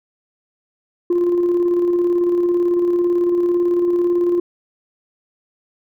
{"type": "tone with tremolo", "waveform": "sine", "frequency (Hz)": 350.1, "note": "F4", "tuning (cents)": 4, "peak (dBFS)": -11, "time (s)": [1.1, 4.4], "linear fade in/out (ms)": 5, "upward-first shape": "square", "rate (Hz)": 18, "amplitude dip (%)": 30, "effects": ["tanh soft clip ceiling -11 dBFS"]}